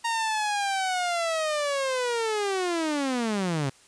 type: linear sweep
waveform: sawtooth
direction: down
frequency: 932.3 to 129.6 Hz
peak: -21 dBFS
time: 0.04-3.7 s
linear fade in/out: 10 ms
effects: white hiss -56 dBFS RMS until 3.87 s + resampled to 22050 Hz